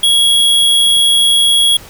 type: tone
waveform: square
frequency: 3322 Hz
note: G#7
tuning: in tune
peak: -8 dBFS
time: 0.03-1.77 s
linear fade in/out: 5 ms
effects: pink hiss -36 dBFS RMS until 1.89 s